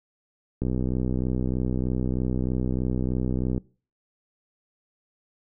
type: click train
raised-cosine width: 3 ms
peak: -14 dBFS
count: 188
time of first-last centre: 0.62-3.579 s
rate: 63.2 Hz
effects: noise-tail reverb RT60 0.4 s tail -23 dB re dry